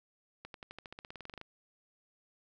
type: accelerating click train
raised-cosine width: 0.3 ms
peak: -29 dBFS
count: 17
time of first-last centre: 0.45-1.414 s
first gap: 92 ms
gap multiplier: 0.94
effects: none